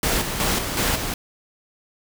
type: noise with tremolo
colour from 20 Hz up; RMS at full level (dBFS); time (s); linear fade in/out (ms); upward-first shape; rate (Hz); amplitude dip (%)
pink; -21; 0.03-1.14; 2; square; 2.7; 50
effects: none